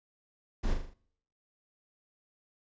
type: noise with echo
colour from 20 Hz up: brown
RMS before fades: -30 dBFS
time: 0.63-0.74 s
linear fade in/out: 10 ms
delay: 40 ms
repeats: 5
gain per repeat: -5 dB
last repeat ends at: 0.94 s
effects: noise-tail reverb RT60 0.7 s tail -24 dB re dry + resampled to 16000 Hz